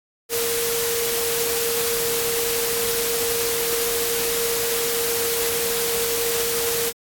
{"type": "tone in noise", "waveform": "sine", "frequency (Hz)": 466.2, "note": "A#4", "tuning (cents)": 0, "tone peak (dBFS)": -24, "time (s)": [0.29, 6.93], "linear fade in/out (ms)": 50, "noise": "white", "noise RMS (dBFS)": -24, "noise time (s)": [0.29, 6.93], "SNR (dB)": -3, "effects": ["AAC 64 kbps"]}